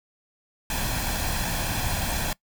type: noise with comb filter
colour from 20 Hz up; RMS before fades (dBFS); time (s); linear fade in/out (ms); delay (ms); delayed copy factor
pink; -27; 0.7-2.33; 2; 1.2; +0.6
effects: noise-tail reverb RT60 0.1 s tail -22 dB re dry